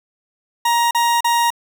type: tone bursts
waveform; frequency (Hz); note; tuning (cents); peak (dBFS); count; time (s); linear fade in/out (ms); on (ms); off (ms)
40% pulse; 941; A#5; +16; -13; 3; 0.65-1.504; 5; 260; 37
effects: none